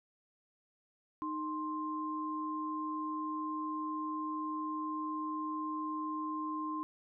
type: tone pair together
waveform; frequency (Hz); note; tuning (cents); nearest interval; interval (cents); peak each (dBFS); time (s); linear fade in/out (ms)
sine; 308.8 / 1050.7; D#4 / C6; -13 / +7; octave + major sixth; 2120; -38 / -37; 1.22-6.83; 0
effects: none